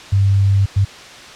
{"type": "tone bursts at uneven times", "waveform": "sine", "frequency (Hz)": 98.6, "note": "G2", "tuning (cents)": 11, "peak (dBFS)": -10, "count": 2, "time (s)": [[0.12, 0.66], [0.76, 0.85]], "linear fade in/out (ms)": 10, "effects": ["white hiss -36 dBFS RMS until 1.35 s", "low-pass 5000 Hz 12 dB/octave"]}